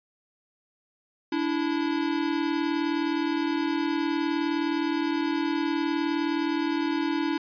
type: tone pair together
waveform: square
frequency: 290.7 / 330.1 Hz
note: D4 / E4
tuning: -18 / +2 cents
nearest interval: major second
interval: 220 cents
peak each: -28 dBFS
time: 1.32-7.38 s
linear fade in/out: 5 ms
effects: resampled to 11025 Hz